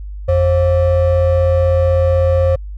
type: ring-modulated tone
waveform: triangle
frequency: 310 Hz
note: D#4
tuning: 6 cents flat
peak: -5 dBFS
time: 0.28-2.56 s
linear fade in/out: 10 ms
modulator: 224 Hz
effects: added 50 Hz sine -25 dBFS peak until 2.77 s